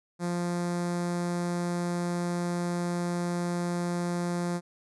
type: tone with notch filter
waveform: sawtooth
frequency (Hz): 174.61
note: F3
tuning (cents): 0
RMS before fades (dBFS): -30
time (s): 0.19-4.61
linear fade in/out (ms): 50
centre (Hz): 2900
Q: 1
effects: resampled to 24000 Hz